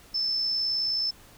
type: tone with amplitude modulation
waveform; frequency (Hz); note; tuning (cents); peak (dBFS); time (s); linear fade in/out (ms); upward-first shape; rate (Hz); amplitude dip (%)
sine; 5274; E8; 0; -23; 0.14-1.11; 10; sine; 59.3; 30
effects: pink hiss -53 dBFS RMS until 1.37 s